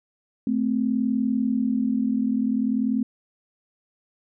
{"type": "tone pair together", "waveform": "sine", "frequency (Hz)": [218.9, 259.3], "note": ["A3", "C4"], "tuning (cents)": [-9, -15], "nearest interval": "minor third", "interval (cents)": 294, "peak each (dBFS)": -23, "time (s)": [0.47, 3.03], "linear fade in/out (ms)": 2, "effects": []}